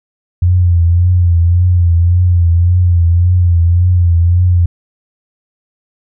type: tone with vibrato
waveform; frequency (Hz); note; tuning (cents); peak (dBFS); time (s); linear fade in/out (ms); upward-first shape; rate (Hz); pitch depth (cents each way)
sine; 87.31; F2; 0; -6; 0.42-4.66; 5; triangle; 1.8; 68
effects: none